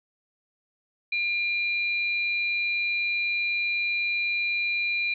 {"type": "tone pair together", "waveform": "sine", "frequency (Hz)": [2400, 3996], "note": ["D7", "B7"], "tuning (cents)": [37, 20], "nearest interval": "major sixth", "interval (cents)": 883, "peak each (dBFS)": [-24, -35], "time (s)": [1.12, 5.14], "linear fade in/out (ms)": 5, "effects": []}